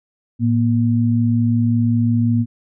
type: tone pair together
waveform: sine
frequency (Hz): 111.81 / 237.3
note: A2 / A#3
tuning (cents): +28 / +31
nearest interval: octave + minor second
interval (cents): 1303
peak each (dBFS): -16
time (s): 0.39-2.46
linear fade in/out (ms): 50
effects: none